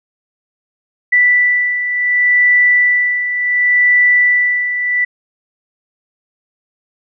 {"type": "beating tone pair", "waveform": "sine", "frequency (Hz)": [1972, 1972.69], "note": ["B6", "B6"], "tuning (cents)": [-3, -2], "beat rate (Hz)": 0.69, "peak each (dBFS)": [-17, -10], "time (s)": [1.12, 5.05], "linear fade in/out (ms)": 10, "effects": []}